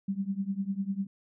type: tone with tremolo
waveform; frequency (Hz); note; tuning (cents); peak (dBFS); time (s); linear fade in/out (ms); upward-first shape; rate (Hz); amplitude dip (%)
sine; 196; G3; 0; -25; 0.08-1.07; 5; triangle; 10; 95
effects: none